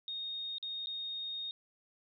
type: tone with dropouts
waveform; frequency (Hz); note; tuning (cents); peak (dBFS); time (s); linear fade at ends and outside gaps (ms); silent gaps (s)
sine; 3709; A#7; -9; -37; 0.08-1.51; 1; 0.583-0.627 / 0.86-0.87
effects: none